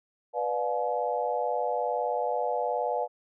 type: chord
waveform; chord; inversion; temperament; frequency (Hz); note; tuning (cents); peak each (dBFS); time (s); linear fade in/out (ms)
sine; B diminished seventh; none; just; 493.9 / 592.7 / 711.2 / 853.4; B4 / D5 / F5 / Ab5; 0 / +16 / +31 / +47; -31 / -32 / -31 / -32; 0.33-3.08; 50
effects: none